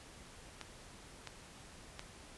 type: clicks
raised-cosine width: 0.2 ms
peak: -26 dBFS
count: 3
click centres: 0.613 / 1.273 / 1.994 s
effects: pink hiss -55 dBFS RMS until 2.37 s + resampled to 24000 Hz